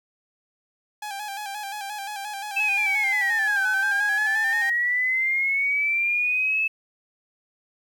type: tone with vibrato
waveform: sawtooth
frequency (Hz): 816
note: G#5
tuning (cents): -31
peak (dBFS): -27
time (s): 1.02-4.7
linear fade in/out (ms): 5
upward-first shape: square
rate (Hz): 5.7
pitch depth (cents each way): 54
type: linear two-way sweep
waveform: sine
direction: down then up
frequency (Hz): 2637 to 1500 to 2620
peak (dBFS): -20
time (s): 2.56-6.68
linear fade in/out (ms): 10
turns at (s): 3.66
effects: 9-bit